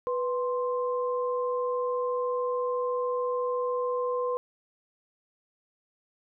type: tone pair together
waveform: sine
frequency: 493.9 / 1047.7 Hz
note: B4 / C6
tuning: 0 / +2 cents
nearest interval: octave + minor second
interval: 1302 cents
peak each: -27 / -32 dBFS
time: 0.07-4.37 s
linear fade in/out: 0 ms
effects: none